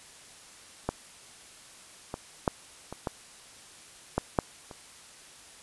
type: clicks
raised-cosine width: 1 ms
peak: -13 / -19 / -9 / -23 / -15 / -11 / -8 / -28 dBFS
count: 8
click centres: 0.89 / 2.141 / 2.478 / 2.926 / 3.072 / 4.18 / 4.388 / 4.712 s
effects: white hiss -51 dBFS RMS until 5.62 s + resampled to 24000 Hz